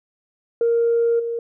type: tone with level steps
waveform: sine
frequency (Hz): 466.2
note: A#4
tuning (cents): 0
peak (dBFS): -14 / -22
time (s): 0.61-1.39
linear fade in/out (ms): 2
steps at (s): 1.19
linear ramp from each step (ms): 10
effects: tanh soft clip ceiling -11 dBFS